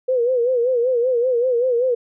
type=tone with vibrato; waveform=sine; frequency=492.6 Hz; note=B4; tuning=5 cents flat; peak=-15 dBFS; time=0.08-1.95 s; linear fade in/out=10 ms; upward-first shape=sine; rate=5.2 Hz; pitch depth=99 cents each way; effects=none